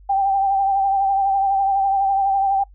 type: tone with vibrato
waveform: sine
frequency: 784 Hz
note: G5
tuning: in tune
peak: -15 dBFS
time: 0.09-2.64 s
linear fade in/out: 10 ms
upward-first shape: triangle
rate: 12 Hz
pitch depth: 41 cents each way
effects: noise-tail reverb RT60 0.1 s tail -24 dB re dry + added 48 Hz sine -43 dBFS peak until 2.74 s